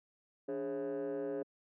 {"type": "tone with frequency modulation", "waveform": "sine", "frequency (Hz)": 415.3, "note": "G#4", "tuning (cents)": 0, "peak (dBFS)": -32, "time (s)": [0.48, 1.43], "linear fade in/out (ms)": 10, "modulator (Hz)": 126, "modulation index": 1.2, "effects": ["tanh soft clip ceiling -34 dBFS", "high-pass 200 Hz 12 dB/octave"]}